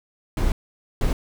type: noise bursts at uneven times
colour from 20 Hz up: brown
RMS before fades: -20 dBFS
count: 2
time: 0.37-0.52 / 1.01-1.13 s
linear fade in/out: 2 ms
effects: none